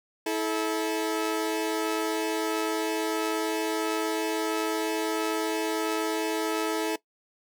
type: tone pair together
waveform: sawtooth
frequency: 324.6 / 433.3 Hz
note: E4 / A4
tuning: -27 / -27 cents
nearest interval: perfect fourth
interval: 500 cents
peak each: -25 dBFS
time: 0.26-6.96 s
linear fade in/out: 5 ms
effects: noise-tail reverb RT60 0.1 s tail -19 dB re dry